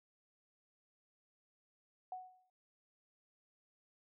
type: tone with exponential decay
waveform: sine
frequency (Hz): 740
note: F#5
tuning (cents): 0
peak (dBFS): -39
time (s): 2.12-2.5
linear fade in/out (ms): 2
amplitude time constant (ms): 81
effects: noise-tail reverb RT60 0.7 s tail -22 dB re dry